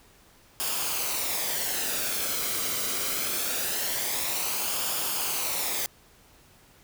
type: noise with flanger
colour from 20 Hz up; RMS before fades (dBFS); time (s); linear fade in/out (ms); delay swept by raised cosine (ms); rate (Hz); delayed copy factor
white; -29; 0.6-5.86; 0; 0.5 to 1.15; 0.23; -0.5
effects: pink hiss -57 dBFS RMS until 6.83 s

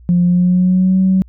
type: tone with pitch glide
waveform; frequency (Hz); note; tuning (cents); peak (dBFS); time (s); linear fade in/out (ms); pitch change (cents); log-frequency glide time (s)
sine; 176 to 188.63; F3 to F#3; +14 to +34; -8; 0.09-1.22; 0; +120; 0.24-0.99
effects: tanh soft clip ceiling -4 dBFS + added 60 Hz sine -38 dBFS peak until 1.28 s

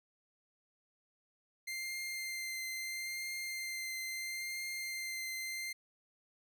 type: tone with vibrato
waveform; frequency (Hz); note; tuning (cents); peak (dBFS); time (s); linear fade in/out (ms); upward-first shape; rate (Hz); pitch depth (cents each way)
sawtooth; 2093; C7; 0; -35; 1.67-5.73; 10; triangle; 0.75; 16
effects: none

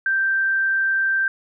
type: tone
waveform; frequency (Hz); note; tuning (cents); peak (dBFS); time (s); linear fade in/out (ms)
sine; 1568; G6; 0; -17; 0.06-1.28; 2
effects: none

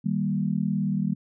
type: chord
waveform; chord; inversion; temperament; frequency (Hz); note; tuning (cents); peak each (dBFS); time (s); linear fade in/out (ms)
sine; Eb major; none; equal with one note detuned; 155.56 / 196 / 234.6; Eb3 / G3 / Bb3; 0 / 0 / +11; -28 / -25 / -30; 0.04-1.15; 20
effects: none

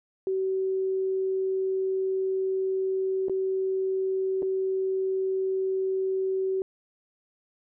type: tone with dropouts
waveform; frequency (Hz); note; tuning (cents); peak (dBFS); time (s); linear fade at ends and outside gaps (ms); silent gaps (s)
sine; 380.5; F#4; +48; -24; 0.27-6.62; 1; 3.284-3.296 / 4.422-4.428
effects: none

